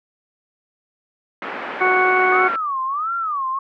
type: band-pass noise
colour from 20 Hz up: white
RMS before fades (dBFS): -29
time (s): 1.42-2.56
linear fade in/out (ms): 2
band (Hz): 230 to 2000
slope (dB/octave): 24
type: harmonic tone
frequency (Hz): 370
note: F#4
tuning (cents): 0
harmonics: 1 / 2 / 3 / 4 / 6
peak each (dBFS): -20 / -20 / -20 / -20 / -20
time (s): 1.8-2.49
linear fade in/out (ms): 20
type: tone with vibrato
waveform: sine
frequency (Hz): 1200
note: D6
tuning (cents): +37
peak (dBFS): -20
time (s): 2.32-3.59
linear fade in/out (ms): 5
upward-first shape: sine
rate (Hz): 1.5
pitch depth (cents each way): 240
effects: none